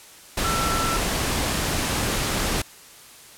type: tone in noise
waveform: sine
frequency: 1340 Hz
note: E6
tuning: 28 cents sharp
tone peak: -25 dBFS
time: 0.44-0.97 s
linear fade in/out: 5 ms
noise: pink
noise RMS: -24 dBFS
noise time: 0.37-2.62 s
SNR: -4 dB
effects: white hiss -46 dBFS RMS until 3.37 s + low-pass 12000 Hz 12 dB/octave